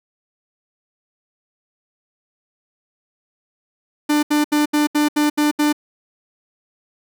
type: tone bursts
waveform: 45% pulse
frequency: 297.4 Hz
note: D4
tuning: 22 cents sharp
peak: -14 dBFS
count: 8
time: 4.09-5.728 s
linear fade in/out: 10 ms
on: 140 ms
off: 74 ms
effects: none